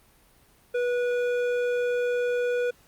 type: tone with hard clipping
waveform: sine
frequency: 488.2 Hz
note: B4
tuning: 20 cents flat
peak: -25 dBFS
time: 0.74-2.71 s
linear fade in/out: 10 ms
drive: 10 dB
effects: pink hiss -59 dBFS RMS until 2.87 s + Opus 32 kbps